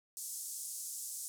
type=band-pass noise; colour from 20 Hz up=white; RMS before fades=-43 dBFS; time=0.17-1.28 s; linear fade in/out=0 ms; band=6300 to 11000 Hz; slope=24 dB/octave; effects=none